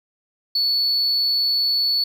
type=tone; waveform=sine; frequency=4435 Hz; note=C#8; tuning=in tune; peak=-15 dBFS; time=0.55-2.04 s; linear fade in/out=5 ms; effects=tanh soft clip ceiling -15 dBFS + 9-bit